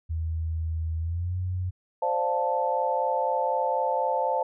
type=tone with pitch glide; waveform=sine; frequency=80.9 to 91.33 Hz; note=E2 to F#2; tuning=-32 to -22 cents; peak=-26 dBFS; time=0.09-1.71 s; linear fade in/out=20 ms; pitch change=+210 cents; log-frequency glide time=0.99-1.36 s
type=chord; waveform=sine; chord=D minor seventh; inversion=third; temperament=equal; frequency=523.3 / 587.3 / 698.5 / 880 Hz; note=C5 / D5 / F5 / A5; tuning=0 / 0 / 0 / 0 cents; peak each=-28 / -31 / -31 / -26 dBFS; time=2.02-4.43 s; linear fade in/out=5 ms
effects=none